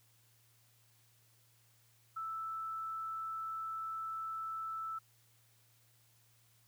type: tone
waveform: sine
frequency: 1318.5 Hz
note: E6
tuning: in tune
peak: -38 dBFS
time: 2.16-4.99 s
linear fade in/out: 10 ms
effects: added 115 Hz sine -70 dBFS peak until 6.67 s + white hiss -70 dBFS RMS until 6.67 s